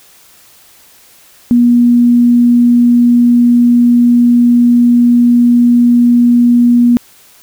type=tone; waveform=sine; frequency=240.5 Hz; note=B3; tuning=46 cents flat; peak=-4 dBFS; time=1.51-6.97 s; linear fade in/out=0 ms; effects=white hiss -43 dBFS RMS until 7.42 s